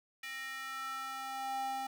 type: tone with high-pass filter sweep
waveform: square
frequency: 266 Hz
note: C4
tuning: 29 cents sharp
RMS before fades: -40 dBFS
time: 0.23-1.87 s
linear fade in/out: 5 ms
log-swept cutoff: 2100 to 650 Hz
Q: 3.6
effects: none